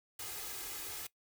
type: noise with comb filter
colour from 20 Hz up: white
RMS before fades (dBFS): -43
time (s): 0.19-1.07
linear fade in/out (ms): 5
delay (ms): 2.4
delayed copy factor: +0.55
effects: noise-tail reverb RT60 0.1 s tail -19 dB re dry